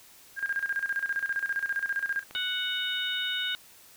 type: tone with tremolo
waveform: sine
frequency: 1612 Hz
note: G6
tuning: 48 cents sharp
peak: -25 dBFS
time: 0.36-2.24 s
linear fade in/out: 50 ms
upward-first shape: square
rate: 15 Hz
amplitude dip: 75%
type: clicks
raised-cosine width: 0.3 ms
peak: -28 dBFS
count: 2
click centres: 2.31 / 2.358 s
type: harmonic tone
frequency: 740 Hz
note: F#5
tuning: in tune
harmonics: 2 / 3 / 4 / 5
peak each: -33 / -39 / -33 / -32 dBFS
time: 2.35-3.55 s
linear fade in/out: 0 ms
effects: white hiss -54 dBFS RMS until 3.96 s